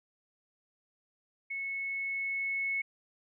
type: tone with level ramp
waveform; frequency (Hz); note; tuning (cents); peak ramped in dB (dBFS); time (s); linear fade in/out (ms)
sine; 2198; C#7; -15; -34 to -29; 1.5-2.82; 10
effects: none